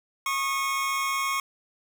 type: tone pair together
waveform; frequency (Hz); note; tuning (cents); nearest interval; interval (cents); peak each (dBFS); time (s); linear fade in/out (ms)
25% pulse; 1094 / 1233; C#6 / D#6; -23 / -16; major second; 207; -22 / -30; 0.26-1.4; 2
effects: none